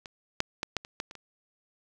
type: clicks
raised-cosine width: 0.2 ms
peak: -24 / -8 / -13 / -11 / -26 / -15 / -26 / -28 dBFS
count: 8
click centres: 0.058 / 0.404 / 0.631 / 0.767 / 0.849 / 1.001 / 1.111 / 1.153 s
effects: none